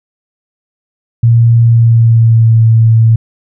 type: tone with pitch glide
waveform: sine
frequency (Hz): 116.54 to 112.96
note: A#2 to A2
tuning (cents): 0 to +46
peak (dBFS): -3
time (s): 1.23-3.16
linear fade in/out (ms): 5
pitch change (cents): -54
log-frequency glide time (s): 1.62-2.58
effects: none